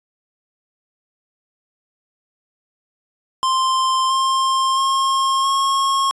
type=tone with pitch steps; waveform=square; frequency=1046.5 / 1059.9 / 1073.4 / 1087.2 Hz; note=C6 / C6 / C6 / C#6; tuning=0 / +22 / +44 / -34 cents; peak=-16 dBFS; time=3.43-6.11 s; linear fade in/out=0 ms; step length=670 ms; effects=resampled to 22050 Hz